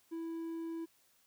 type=tone; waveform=triangle; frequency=329.6 Hz; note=E4; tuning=in tune; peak=-36 dBFS; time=0.11-0.86 s; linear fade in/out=20 ms; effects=white hiss -70 dBFS RMS until 1.26 s